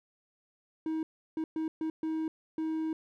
triangle tone bursts at uneven times, 317.7 Hz, D#4, 36 cents sharp, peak -28 dBFS, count 6, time 0.86-1.03 / 1.37-1.44 / 1.56-1.68 / 1.81-1.9 / 2.03-2.28 / 2.58-2.93 s, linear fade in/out 2 ms, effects none

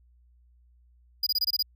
square tone bursts, 4900 Hz, D#8, 27 cents flat, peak -23 dBFS, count 7, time 1.23-1.626 s, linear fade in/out 5 ms, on 36 ms, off 24 ms, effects added 60 Hz sine -57 dBFS peak until 1.75 s

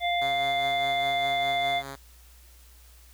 harmonic tone, 698.5 Hz, F5, in tune, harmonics 1 / 3 / 5, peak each -25 / -30 / -32 dBFS, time 0-1.83 s, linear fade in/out 50 ms
5% pulse tone with tremolo, 137.3 Hz, C#3, 16 cents flat, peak -25 dBFS, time 0.21-1.96 s, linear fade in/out 10 ms, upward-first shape sine, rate 4.9 Hz, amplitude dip 45%
effects added 60 Hz sine -51 dBFS peak until 3.13 s + white hiss -57 dBFS RMS until 3.13 s

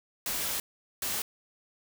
white noise bursts at uneven times, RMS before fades -32 dBFS, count 2, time 0.26-0.6 / 1.02-1.22 s, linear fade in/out 2 ms, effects none

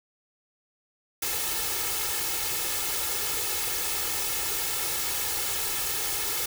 white noise with comb filter, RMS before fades -29 dBFS, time 1.22-6.46 s, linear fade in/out 5 ms, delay 2.3 ms, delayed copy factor +0.75, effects none

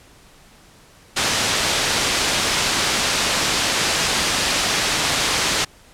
white low-pass noise, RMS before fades -20 dBFS, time 1.16-5.65 s, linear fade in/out 10 ms, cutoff 5700 Hz, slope 12 dB/octave, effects pink hiss -49 dBFS RMS until 5.93 s + low-pass 11000 Hz 12 dB/octave

